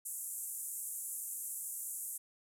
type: band-pass noise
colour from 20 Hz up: white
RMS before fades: -42 dBFS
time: 0.05-2.18 s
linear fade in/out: 10 ms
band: 7400 to 13000 Hz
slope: 48 dB/octave
effects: none